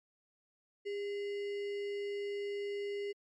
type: tone with sample-and-hold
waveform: sine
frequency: 405.2 Hz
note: G#4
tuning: 43 cents flat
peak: -35 dBFS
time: 0.85-3.13 s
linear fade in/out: 20 ms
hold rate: 2450 Hz
effects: low-pass 4000 Hz 12 dB/octave + MP3 96 kbps